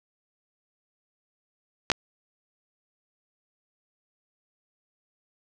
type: clicks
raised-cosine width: 0.2 ms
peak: -4 dBFS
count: 2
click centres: 1.901 / 1.917 s
effects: none